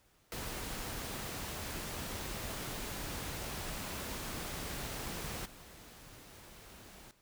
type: noise with level steps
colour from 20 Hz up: pink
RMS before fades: -41 / -54 dBFS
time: 0.32-7.11 s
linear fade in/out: 0 ms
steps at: 5.45 s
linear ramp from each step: 10 ms
effects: pink hiss -69 dBFS RMS until 7.21 s